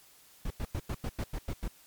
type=noise bursts; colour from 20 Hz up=brown; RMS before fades=-33 dBFS; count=9; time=0.45-1.681 s; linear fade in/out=5 ms; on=55 ms; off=92 ms; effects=white hiss -59 dBFS RMS until 1.86 s + MP3 96 kbps